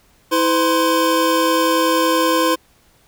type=tone cluster; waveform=square; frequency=325.8 / 507 / 1048 Hz; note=E4 / B4 / C6; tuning=-20 / +45 / +2 cents; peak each=-19 dBFS; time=0.31-2.56 s; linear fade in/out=20 ms; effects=pink hiss -55 dBFS RMS until 3.07 s